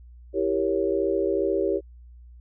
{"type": "chord", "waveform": "sine", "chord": "E diminished seventh", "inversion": "none", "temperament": "equal", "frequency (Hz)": [329.6, 392, 466.2, 554.4], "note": ["E4", "G4", "Bb4", "Db5"], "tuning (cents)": [0, 0, 0, 0], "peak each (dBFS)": [-28, -24, -29, -28], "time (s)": [0.33, 1.81], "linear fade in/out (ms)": 50, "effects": ["added 60 Hz sine -44 dBFS peak until 2.4 s"]}